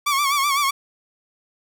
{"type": "tone with vibrato", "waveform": "sawtooth", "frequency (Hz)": 1129, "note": "C#6", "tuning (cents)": 31, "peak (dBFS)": -14, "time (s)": [0.06, 0.71], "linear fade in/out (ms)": 10, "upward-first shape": "sine", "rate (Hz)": 7.9, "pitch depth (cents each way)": 78, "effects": []}